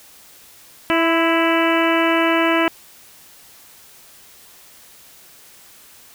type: harmonic tone with a mistuned harmonic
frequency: 329.7 Hz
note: E4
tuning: in tune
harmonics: 1 / 2 / 3 / 4 / 5 / 6 / 7 / 8 / 9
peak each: -18 / -21 / -23 / -24 / -25 / -26 / -26 / -27 / -28 dBFS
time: 0.9-2.68 s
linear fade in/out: 0 ms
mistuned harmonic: 3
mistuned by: +26 cents
effects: white hiss -46 dBFS RMS until 6.14 s